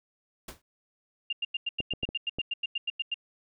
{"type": "noise with exponential decay", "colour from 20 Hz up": "pink", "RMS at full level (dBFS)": -37, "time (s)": [0.48, 0.62], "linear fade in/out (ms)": 5, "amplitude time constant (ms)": 30}
{"type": "tone bursts", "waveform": "sine", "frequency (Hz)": 2800, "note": "F7", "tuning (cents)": 4, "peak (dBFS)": -27, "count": 16, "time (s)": [1.3, 3.143], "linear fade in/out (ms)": 5, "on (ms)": 28, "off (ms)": 93}
{"type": "clicks", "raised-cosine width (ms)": 2, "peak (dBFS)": -23, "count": 5, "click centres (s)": [1.804, 1.936, 2.033, 2.09, 2.386]}
{"effects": []}